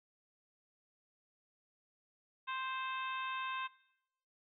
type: harmonic tone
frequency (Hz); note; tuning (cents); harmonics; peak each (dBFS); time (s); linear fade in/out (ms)
523.3; C5; 0; 2 / 3 / 4 / 5 / 6 / 7; -39 / -44 / -51 / -45 / -53 / -50; 2.47-3.68; 20
effects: noise-tail reverb RT60 0.8 s tail -21 dB re dry